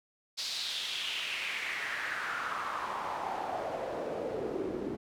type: noise with band-pass filter sweep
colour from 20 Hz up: pink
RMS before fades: -36 dBFS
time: 0.37-4.97 s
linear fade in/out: 20 ms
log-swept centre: 4600 to 310 Hz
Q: 3.4
effects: none